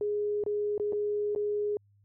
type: tone with dropouts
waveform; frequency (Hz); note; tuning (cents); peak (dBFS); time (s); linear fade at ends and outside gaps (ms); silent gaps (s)
sine; 415.3; G#4; 0; -27; 0.01-1.77; 1; 0.438-0.463 / 0.779-0.798 / 0.924-0.931 / 1.35-1.36
effects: added 101 Hz sine -61 dBFS peak until 2.04 s